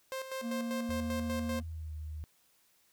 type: tone with tremolo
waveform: sawtooth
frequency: 527 Hz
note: C5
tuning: 12 cents sharp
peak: -32 dBFS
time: 0.12-1.6 s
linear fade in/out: 0 ms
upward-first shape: square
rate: 5.1 Hz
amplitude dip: 60%
type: tone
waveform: triangle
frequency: 233.1 Hz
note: A#3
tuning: in tune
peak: -32 dBFS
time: 0.41-1.63 s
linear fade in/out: 50 ms
type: tone with pitch glide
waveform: sine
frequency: 81.8 to 76.76 Hz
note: E2 to D#2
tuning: -13 to -23 cents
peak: -38 dBFS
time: 0.89-2.24 s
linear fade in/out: 0 ms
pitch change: -110 cents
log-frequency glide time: 1.65-1.94 s
effects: white hiss -69 dBFS RMS until 2.92 s